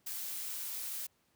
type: noise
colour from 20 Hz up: blue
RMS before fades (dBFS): -40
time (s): 0.06-1.07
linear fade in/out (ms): 10
effects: pink hiss -73 dBFS RMS until 1.35 s + high-pass 80 Hz 12 dB/octave